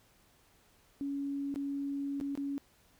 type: tone with dropouts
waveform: sine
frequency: 280.1 Hz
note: C#4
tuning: 18 cents sharp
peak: -33 dBFS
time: 1.01-2.58 s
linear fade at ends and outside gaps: 0 ms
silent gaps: 1.542-1.559 / 2.201-2.211 / 2.353-2.375 s
effects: pink hiss -66 dBFS RMS until 2.99 s